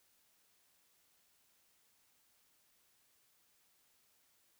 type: silence
effects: white hiss -73 dBFS RMS until 4.59 s